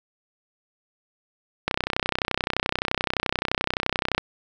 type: click train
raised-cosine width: 0.3 ms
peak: -6 dBFS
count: 80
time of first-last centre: 1.68-4.18 s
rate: 31.6 Hz
effects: none